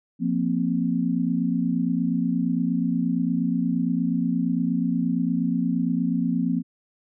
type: chord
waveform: sine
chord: F suspended fourth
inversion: none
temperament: equal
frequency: 174.61 / 233.1 / 261.6 Hz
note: F3 / Bb3 / C4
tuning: 0 / 0 / 0 cents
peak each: -25 dBFS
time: 0.19-6.63 s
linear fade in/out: 50 ms
effects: none